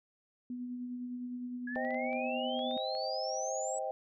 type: tone with tremolo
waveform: sine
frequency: 246.9 Hz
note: B3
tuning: in tune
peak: -36 dBFS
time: 0.5-2.77 s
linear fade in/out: 2 ms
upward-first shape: sine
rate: 9.8 Hz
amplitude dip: 30%
type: exponential sweep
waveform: sine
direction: up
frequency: 1657 to 7940 Hz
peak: -39 dBFS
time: 1.67-3.79 s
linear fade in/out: 5 ms
type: clicks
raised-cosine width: 0.3 ms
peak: -38 dBFS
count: 9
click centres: 1.755 / 1.85 / 1.907 / 1.945 / 2.13 / 2.592 / 2.711 / 2.777 / 2.951 s
type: chord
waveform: sine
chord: C minor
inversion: none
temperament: just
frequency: 523.3 / 627.9 / 784.9 Hz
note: C5 / Eb5 / G5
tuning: 0 / +16 / +2 cents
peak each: -38 dBFS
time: 1.76-3.91 s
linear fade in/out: 0 ms
effects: none